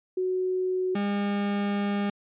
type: tone pair in turn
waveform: sine / 40% pulse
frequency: 370 / 202.4 Hz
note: F#4 / G#3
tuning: 0 / -44 cents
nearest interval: minor seventh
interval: 1044 cents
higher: first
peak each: -24 dBFS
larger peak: neither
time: 0.17-0.95 / 0.95-2.1 s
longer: second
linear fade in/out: 5 ms
effects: resampled to 8000 Hz